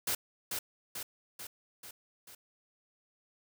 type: noise with echo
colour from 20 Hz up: white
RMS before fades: -32 dBFS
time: 0.07-0.15 s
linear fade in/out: 5 ms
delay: 440 ms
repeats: 5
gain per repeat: -4 dB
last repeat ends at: 2.35 s
effects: none